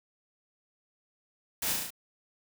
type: noise with echo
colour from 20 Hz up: white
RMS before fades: -32 dBFS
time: 1.62-1.73 s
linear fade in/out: 5 ms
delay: 35 ms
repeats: 5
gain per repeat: -2 dB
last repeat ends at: 1.905 s
effects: none